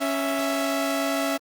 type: tone pair together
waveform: sawtooth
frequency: 277.3 / 661 Hz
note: C#4 / E5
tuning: +1 / +5 cents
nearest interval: octave + minor third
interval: 1504 cents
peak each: -22 dBFS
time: 0-1.38 s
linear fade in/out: 20 ms
effects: Opus 24 kbps